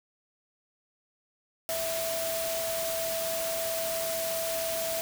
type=tone in noise; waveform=sine; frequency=658 Hz; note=E5; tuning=3 cents flat; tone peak=-31 dBFS; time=1.69-5.01 s; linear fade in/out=0 ms; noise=white; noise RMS=-34 dBFS; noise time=1.69-5.01 s; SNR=0 dB; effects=none